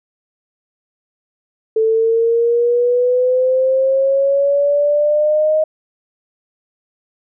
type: exponential sweep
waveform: sine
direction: up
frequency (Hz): 440 to 626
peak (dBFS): -11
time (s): 1.76-5.64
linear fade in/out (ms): 5
effects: none